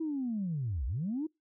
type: linear two-way sweep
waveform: sine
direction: down then up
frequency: 329.3 to 54.3 to 329.3 Hz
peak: -30 dBFS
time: 0-1.27 s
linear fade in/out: 10 ms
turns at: 0.86 s
effects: noise-tail reverb RT60 0.2 s tail -26 dB re dry + tanh soft clip ceiling -26 dBFS